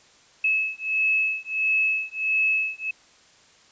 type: beating tone pair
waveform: sine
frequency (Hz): 2590 / 2591.5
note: E7 / E7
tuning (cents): -31 / -30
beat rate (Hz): 1.5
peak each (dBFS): -24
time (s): 0.44-2.91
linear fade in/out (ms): 5
effects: white hiss -55 dBFS RMS until 3.71 s + resampled to 16000 Hz